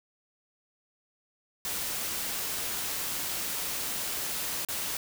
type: noise with dropouts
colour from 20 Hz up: white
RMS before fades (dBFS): -33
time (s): 1.65-4.97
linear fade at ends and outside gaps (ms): 1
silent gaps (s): 4.649-4.686
effects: none